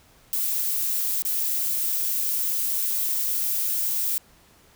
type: noise with dropouts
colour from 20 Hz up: violet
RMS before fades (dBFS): -25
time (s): 0.33-4.18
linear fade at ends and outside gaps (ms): 0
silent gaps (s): 1.221-1.251
effects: pink hiss -56 dBFS RMS until 4.75 s